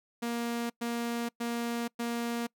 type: tone bursts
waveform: sawtooth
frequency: 235.4 Hz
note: A#3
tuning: 17 cents sharp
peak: -27 dBFS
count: 4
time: 0.22-2.47 s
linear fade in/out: 10 ms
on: 480 ms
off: 110 ms
effects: noise-tail reverb RT60 0.1 s tail -25 dB re dry